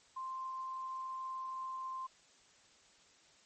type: tone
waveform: sine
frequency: 1046.5 Hz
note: C6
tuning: in tune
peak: -39 dBFS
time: 0.16-2.07 s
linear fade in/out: 10 ms
effects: white hiss -65 dBFS RMS until 3.45 s + MP3 32 kbps